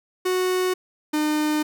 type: tone pair in turn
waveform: 45% pulse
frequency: 368.3 / 303.5 Hz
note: F#4 / D#4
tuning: -8 / -43 cents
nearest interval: minor third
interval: 335 cents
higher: first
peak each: -20 dBFS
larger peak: neither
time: 0.25-0.74 / 1.13-1.63 s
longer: second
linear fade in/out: 10 ms
effects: none